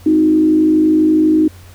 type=tone with frequency modulation; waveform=sine; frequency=312.2 Hz; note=D#4; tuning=6 cents sharp; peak=-8 dBFS; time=0.06-1.48 s; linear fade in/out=5 ms; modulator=52.1 Hz; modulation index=0.55; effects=added 90 Hz sine -37 dBFS peak until 1.74 s + pink hiss -44 dBFS RMS until 1.74 s